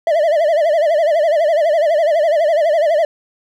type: tone with vibrato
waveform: triangle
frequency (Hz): 630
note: D#5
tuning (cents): +21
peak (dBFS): -9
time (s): 0.07-3.05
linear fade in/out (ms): 2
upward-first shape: sine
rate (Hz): 12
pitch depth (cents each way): 140
effects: none